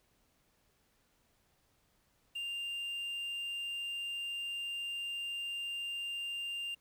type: tone with quantisation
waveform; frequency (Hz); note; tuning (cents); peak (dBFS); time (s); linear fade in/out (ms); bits
triangle; 2794; F7; 0; -35; 2.35-6.75; 10; 10
effects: pink hiss -73 dBFS RMS until 6.8 s